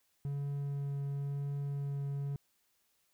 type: tone with vibrato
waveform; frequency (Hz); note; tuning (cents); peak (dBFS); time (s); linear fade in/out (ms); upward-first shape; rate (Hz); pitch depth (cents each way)
triangle; 141; C#3; +30; -32; 0.25-2.36; 0; triangle; 0.96; 10
effects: white hiss -75 dBFS RMS until 3.13 s